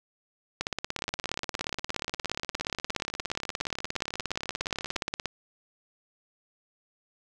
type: two click trains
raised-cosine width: 0.2 ms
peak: -18 / -12 dBFS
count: 80 / 80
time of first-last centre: 0.99-4.96 / 0.61-5.257 s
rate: 19.9 / 17 Hz
effects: none